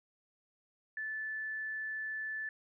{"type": "tone", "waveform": "sine", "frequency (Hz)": 1747, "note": "A6", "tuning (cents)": -13, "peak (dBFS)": -36, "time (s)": [0.97, 2.49], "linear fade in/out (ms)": 2, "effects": []}